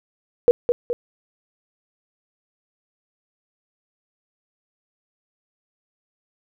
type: tone with echo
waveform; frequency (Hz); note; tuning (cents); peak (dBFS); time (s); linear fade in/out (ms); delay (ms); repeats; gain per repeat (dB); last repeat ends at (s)
sine; 481.8; B4; -43; -8; 0.48-0.51; 0; 210; 2; -6; 0.93
effects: none

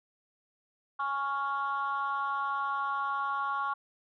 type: chord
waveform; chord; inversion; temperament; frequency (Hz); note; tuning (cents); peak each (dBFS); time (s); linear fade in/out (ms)
sine; Db major; second; equal; 830.6 / 1108.7 / 1396.9; Ab5 / Db6 / F6; 0 / 0 / 0; -35 / -30 / -34; 0.99-3.74; 10
effects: tanh soft clip ceiling -24 dBFS

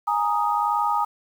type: chord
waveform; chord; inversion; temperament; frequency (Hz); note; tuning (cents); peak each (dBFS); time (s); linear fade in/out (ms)
sine; Ab suspended second; none; equal; 830.6 / 932.3 / 1244.5; Ab5 / Bb5 / Eb6; 0 / 0 / 0; -24; 0.07-1.05; 10
effects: 8-bit

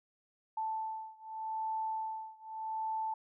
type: beating tone pair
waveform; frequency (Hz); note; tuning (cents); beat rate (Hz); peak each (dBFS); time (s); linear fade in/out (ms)
sine; 880 / 880.83; A5 / A5; 0 / +2; 0.83; -38 / -39; 0.57-3.14; 5
effects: none

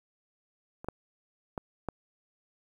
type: clicks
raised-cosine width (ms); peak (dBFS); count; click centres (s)
1; -29 / -18 / -20 / -18; 4; 0.845 / 0.886 / 1.578 / 1.887
effects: 9-bit

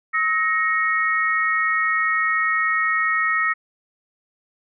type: tone cluster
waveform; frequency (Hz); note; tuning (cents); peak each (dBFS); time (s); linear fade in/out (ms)
sine; 1285 / 1875 / 2192; E6 / A#6 / C#7; -45 / +10 / -20; -22 / -20 / -26; 0.13-3.54; 20
effects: none

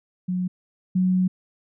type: tone pair in turn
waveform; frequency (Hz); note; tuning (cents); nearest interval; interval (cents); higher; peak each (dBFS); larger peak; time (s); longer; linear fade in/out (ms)
sine; 181.9 / 184.33; F#3 / F#3; -29 / -6; unison; 23; second; -22 / -17; second; 0.28-0.48 / 0.95-1.28; second; 10
effects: none

